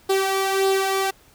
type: tone with flanger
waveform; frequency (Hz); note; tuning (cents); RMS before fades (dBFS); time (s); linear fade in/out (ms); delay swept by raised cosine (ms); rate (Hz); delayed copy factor
sawtooth; 386.9; G4; -23; -21; 0.09-1.11; 10; 0.22 to 1.72; 1.7; +0.55
effects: pink hiss -54 dBFS RMS until 1.34 s